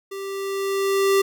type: tone with level ramp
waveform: square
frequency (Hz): 392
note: G4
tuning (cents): 0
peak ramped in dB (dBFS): -31 to -15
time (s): 0.11-1.22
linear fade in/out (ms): 10
effects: none